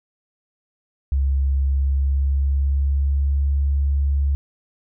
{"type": "tone with pitch glide", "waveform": "sine", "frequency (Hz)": [68.2, 70.04], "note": ["C#2", "C#2"], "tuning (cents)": [-28, 18], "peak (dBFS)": -16, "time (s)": [1.12, 4.35], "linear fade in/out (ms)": 0, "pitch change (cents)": 46, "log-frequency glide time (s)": [1.62, 3.5], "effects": []}